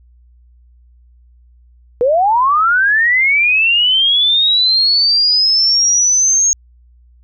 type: linear sweep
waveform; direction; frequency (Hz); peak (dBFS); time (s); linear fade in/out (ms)
sine; up; 466.2 to 6570; -9; 2.01-6.53; 0
effects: added 60 Hz sine -44 dBFS peak until 7.23 s